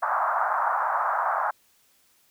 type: band-pass noise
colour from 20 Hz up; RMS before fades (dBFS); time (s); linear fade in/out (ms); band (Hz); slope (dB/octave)
white; -25; 0.02-1.51; 10; 680 to 1400; 48
effects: white hiss -63 dBFS RMS until 2.3 s